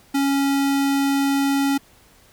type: tone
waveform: square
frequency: 277.2 Hz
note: C#4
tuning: in tune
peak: -18 dBFS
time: 0.14-1.78 s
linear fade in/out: 10 ms
effects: pink hiss -53 dBFS RMS until 2.32 s